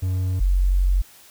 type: tone pair in turn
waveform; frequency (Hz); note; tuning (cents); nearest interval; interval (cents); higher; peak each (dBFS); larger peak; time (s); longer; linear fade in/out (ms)
triangle / sine; 92.5 / 46; F#2 / F#1; 0 / -9; octave; 1209; first; -18 / -15; second; 0.02-0.4 / 0.4-1.02; second; 10
effects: white hiss -49 dBFS RMS until 1.3 s